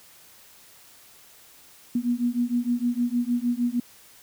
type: beating tone pair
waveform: sine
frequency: 238.4 / 244.9 Hz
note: A#3 / B3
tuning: +39 / -14 cents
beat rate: 6.5 Hz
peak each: -25 dBFS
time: 1.95-3.8 s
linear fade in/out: 5 ms
effects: white hiss -52 dBFS RMS until 4.22 s